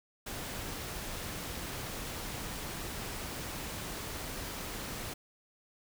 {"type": "noise", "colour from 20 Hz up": "pink", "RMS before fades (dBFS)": -40, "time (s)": [0.26, 5.14], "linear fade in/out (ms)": 10, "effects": []}